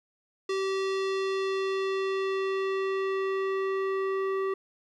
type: tone with low-pass filter sweep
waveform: square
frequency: 385.9 Hz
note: G4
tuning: 27 cents flat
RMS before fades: -29 dBFS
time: 0.49-4.54 s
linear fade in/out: 5 ms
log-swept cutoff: 5200 to 1600 Hz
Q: 1.1
effects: 11-bit